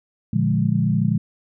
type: chord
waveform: sine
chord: Bb dominant seventh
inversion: none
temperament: equal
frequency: 116.54 / 146.83 / 174.61 / 207.7 Hz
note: Bb2 / D3 / F3 / Ab3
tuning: 0 / 0 / 0 / 0 cents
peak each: -22 dBFS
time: 0.33-1.18 s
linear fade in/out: 5 ms
effects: none